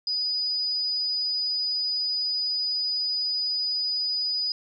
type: tone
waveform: sine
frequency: 4956 Hz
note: D#8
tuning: 8 cents flat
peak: -24 dBFS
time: 0.07-4.52 s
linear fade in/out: 2 ms
effects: none